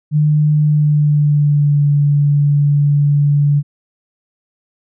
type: tone with pitch glide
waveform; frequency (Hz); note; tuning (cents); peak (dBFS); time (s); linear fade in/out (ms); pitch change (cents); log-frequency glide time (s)
sine; 150.7 to 144.64; D3 to D3; +45 to -26; -9; 0.11-3.63; 50; -71; 0.57-1.86
effects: none